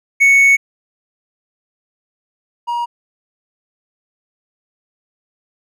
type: tone pair in turn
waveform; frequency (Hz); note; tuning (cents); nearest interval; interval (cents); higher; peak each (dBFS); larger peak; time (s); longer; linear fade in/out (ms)
triangle; 2217 / 951.2; C#7 / A#5; 0 / +35; octave + minor third; 1465; first; -5 / -15; first; 0.2-0.57 / 2.67-2.86; first; 20
effects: none